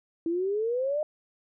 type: exponential sweep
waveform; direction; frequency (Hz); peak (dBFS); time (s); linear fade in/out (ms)
sine; up; 325.3 to 620; -25; 0.26-1.03; 2
effects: none